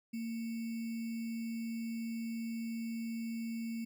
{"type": "tone with sample-and-hold", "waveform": "sine", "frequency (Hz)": 228.6, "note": "A#3", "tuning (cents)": -34, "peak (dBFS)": -36, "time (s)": [0.13, 3.85], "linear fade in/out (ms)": 10, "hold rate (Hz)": 2450, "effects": []}